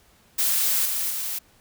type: noise with level steps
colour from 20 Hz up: blue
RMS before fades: -22 / -26 / -29 dBFS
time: 0.38-1.39 s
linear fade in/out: 10 ms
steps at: 0.85 / 1.1 s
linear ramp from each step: 5 ms
effects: pink hiss -58 dBFS RMS until 1.6 s